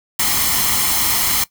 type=noise with comb filter; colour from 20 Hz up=white; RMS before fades=-17 dBFS; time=0.19-1.44 s; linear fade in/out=5 ms; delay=0.95 ms; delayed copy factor=+0.55; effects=noise-tail reverb RT60 0.1 s tail -18 dB re dry